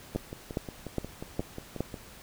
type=two click trains; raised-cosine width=2 ms; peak=-24 / -15 dBFS; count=11 / 5; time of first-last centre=0.15-1.942 / 0.16-1.806 s; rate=5.58 / 2.43 Hz; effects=pink hiss -50 dBFS RMS until 2.22 s